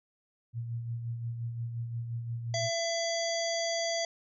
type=tone with tremolo; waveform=sine; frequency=117 Hz; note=A#2; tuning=7 cents sharp; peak=-31 dBFS; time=0.53-2.7 s; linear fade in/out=50 ms; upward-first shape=sine; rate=5.7 Hz; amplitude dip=45%
type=harmonic tone; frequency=671 Hz; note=E5; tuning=31 cents sharp; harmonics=1 / 3 / 5 / 7 / 9 / 10; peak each=-31 / -38 / -40 / -37 / -39 / -43 dBFS; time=2.54-4.05 s; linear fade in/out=2 ms
effects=none